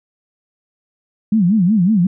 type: tone with vibrato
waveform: sine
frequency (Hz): 196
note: G3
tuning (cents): 0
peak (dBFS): -10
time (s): 1.32-2.07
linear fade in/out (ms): 5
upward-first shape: sine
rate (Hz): 5.4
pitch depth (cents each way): 240
effects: none